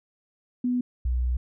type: tone pair in turn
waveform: sine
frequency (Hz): 247.3 / 61.66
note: B3 / B1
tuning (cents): +3 / -2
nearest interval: 2 octaves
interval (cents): 2405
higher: first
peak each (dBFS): -22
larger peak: neither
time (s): 0.64-0.81 / 1.05-1.37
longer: second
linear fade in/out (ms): 5
effects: none